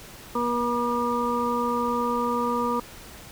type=harmonic tone; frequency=240 Hz; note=B3; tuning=49 cents flat; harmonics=1 / 2 / 4 / 5; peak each=-28 / -28 / -28 / -28 dBFS; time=0.35-2.8 s; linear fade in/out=5 ms; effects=pink hiss -44 dBFS RMS until 3.31 s